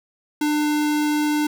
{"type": "tone", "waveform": "square", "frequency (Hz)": 299.2, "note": "D4", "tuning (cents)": 32, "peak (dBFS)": -19, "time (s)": [0.41, 1.47], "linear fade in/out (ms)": 5, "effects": []}